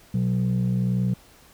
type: tone pair together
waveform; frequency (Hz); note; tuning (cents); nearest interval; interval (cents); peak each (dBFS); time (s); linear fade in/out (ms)
sine; 123.47 / 185; B2 / F#3; 0 / 0; perfect fifth; 700; -21; 0.14-1.14; 5
effects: tanh soft clip ceiling -17 dBFS + pink hiss -53 dBFS RMS until 1.53 s